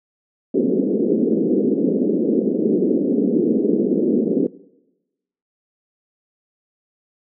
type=band-pass noise; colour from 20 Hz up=pink; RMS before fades=-18 dBFS; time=0.54-4.47 s; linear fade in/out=5 ms; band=200 to 460 Hz; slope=48 dB/octave; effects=noise-tail reverb RT60 1.0 s tail -21 dB re dry